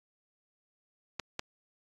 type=clicks; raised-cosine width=0.2 ms; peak=-16 dBFS; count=2; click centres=1.197 / 1.394 s; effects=AAC 32 kbps